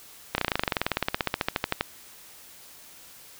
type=slowing click train; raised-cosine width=0.3 ms; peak=-7 dBFS; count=28; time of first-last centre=0.35-1.81 s; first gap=31 ms; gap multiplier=1.04; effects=white hiss -49 dBFS RMS until 3.39 s